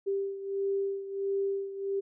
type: beating tone pair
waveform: sine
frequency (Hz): 393.6 / 395.1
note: G4 / G4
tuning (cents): +7 / +14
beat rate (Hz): 1.5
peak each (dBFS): -30 / -35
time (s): 0.06-2.01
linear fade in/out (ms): 20
effects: none